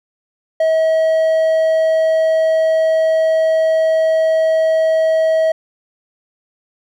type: tone with hard clipping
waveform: triangle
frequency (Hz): 641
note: E5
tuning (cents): -49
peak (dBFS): -12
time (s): 0.6-5.52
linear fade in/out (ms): 5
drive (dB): 6
effects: none